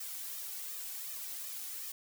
blue noise with flanger, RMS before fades -42 dBFS, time 0-1.92 s, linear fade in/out 5 ms, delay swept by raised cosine 1.6 to 2.7 ms, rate 2.7 Hz, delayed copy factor +0.95, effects none

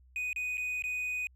triangle tone with dropouts, 2489 Hz, D#7, in tune, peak -30 dBFS, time 0.16-1.27 s, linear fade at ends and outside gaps 1 ms, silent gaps 0.33-0.361 / 0.572-0.579 / 0.822-0.839 s, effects added 63 Hz sine -57 dBFS peak until 1.35 s

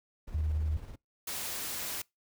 brown noise with tremolo, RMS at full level -44 dBFS, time 0.27-0.96 s, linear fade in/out 10 ms, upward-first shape square, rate 18 Hz, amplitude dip 35%
sine tone, 76.9 Hz, D#2, 20 cents flat, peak -28 dBFS, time 0.34-0.77 s, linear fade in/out 5 ms
white noise, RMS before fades -37 dBFS, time 1.27-2.02 s, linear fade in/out 5 ms
effects noise-tail reverb RT60 0.2 s tail -25 dB re dry

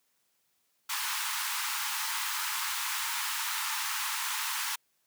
pink high-pass noise, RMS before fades -33 dBFS, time 0.89-4.76 s, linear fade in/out 10 ms, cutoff 860 Hz, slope 96 dB/octave, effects white hiss -74 dBFS RMS until 5.06 s + high-pass 100 Hz 12 dB/octave

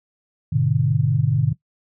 sine chord, G# diminished, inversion none, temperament just, 103.83 / 124.59 / 149.51 Hz, G#2 / B2 / D3, 0 / +16 / +31 cents, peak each -23 / -20 / -19 dBFS, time 0.52-1.53 s, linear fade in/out 10 ms, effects noise-tail reverb RT60 0.1 s tail -17 dB re dry

